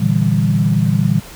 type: chord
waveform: sine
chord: E half-diminished seventh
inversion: second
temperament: equal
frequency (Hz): 116.54 / 146.83 / 164.81 / 196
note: Bb2 / D3 / E3 / G3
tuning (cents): 0 / 0 / 0 / 0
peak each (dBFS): -17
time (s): 0-1.2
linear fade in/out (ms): 10
effects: pink hiss -36 dBFS RMS until 1.35 s